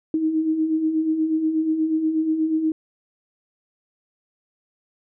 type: beating tone pair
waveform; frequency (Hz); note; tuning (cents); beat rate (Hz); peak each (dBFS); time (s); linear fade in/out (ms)
sine; 309.3 / 317.6; D#4 / D#4; -10 / +36; 8.3; -28 / -19; 0.14-2.72; 2
effects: none